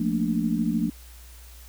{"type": "chord", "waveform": "sine", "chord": "Bb major seventh", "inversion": "second", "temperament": "equal", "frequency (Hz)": [174.61, 220, 233.1, 293.7], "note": ["F3", "A3", "Bb3", "D4"], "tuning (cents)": [0, 0, 0, 0], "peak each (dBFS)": [-28, -26, -27, -29], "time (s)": [0, 0.9], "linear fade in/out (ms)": 5, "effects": ["added 60 Hz sine -44 dBFS peak until 1.68 s", "white hiss -51 dBFS RMS until 1.68 s"]}